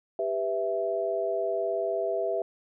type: chord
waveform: sine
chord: E minor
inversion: first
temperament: just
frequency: 395.6 / 494.4 / 659.3 Hz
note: G4 / B4 / E5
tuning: +16 / +2 / 0 cents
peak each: -31 / -33 / -28 dBFS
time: 0.19-2.42 s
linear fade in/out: 2 ms
effects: none